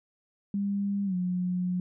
sine tone with pitch glide, 200.3 to 180.52 Hz, G3 to F#3, +38 to -42 cents, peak -26 dBFS, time 0.54-1.8 s, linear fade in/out 2 ms, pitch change -180 cents, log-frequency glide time 1.05-1.15 s, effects none

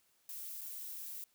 violet noise with dropouts, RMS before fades -45 dBFS, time 0.29-1.24 s, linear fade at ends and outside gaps 1 ms, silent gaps 0.61-0.614 s, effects white hiss -73 dBFS RMS until 1.34 s

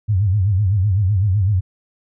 sine tone with vibrato, 98.6 Hz, G2, 11 cents sharp, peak -13 dBFS, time 0.08-1.61 s, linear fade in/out 20 ms, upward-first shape sine, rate 7.9 Hz, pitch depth 160 cents each way, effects none

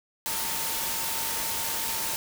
sine tone in noise, 906 Hz, A#5, 50 cents flat, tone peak -39 dBFS, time 0.26-2.16 s, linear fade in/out 0 ms, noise white, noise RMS -30 dBFS, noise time 0.26-2.16 s, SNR -12 dB, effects none

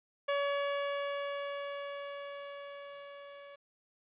sawtooth tone with level ramp, 566 Hz, C#5, 36 cents sharp, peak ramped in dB -25 to -45 dBFS, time 0.28-3.56 s, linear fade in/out 10 ms, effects resampled to 8000 Hz + 11-bit

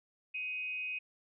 sine tone with amplitude modulation, 2514 Hz, D#7, 17 cents sharp, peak -33 dBFS, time 0.34-0.99 s, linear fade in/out 10 ms, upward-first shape sine, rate 291 Hz, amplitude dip 50%, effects none

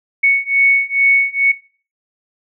sine beating tone pair, 2217 / 2219.3 Hz, C#7 / C#7, 0 / +1 cents, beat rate 2.3 Hz, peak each -14 dBFS, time 0.23-1.52 s, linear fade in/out 10 ms, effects noise-tail reverb RT60 0.4 s tail -19 dB re dry

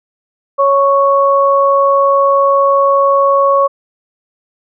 sine tone pair together, 554.4 / 1108.8 Hz, C#5 / C#6, 0 / 0 cents, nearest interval octave, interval 1200 cents, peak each -10 dBFS, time 0.58-3.68 s, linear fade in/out 20 ms, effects none

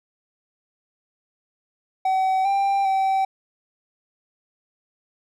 triangle tone with pitch steps, 759 / 790 / 771 Hz, F#5 / G5 / G5, +44 / +13 / -29 cents, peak -16 dBFS, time 2.05-3.25 s, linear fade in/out 5 ms, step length 400 ms, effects none

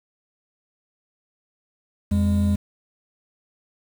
triangle tone pair together, 85.6 / 203.3 Hz, F2 / G#3, -34 / -37 cents, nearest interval octave + minor third, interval 1497 cents, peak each -18 dBFS, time 2.11-2.56 s, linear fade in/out 10 ms, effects 7-bit

